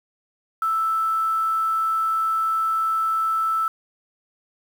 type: tone with quantisation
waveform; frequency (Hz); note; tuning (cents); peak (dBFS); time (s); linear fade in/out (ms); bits
sine; 1318.5; E6; 0; -19; 0.62-3.68; 2; 7
effects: none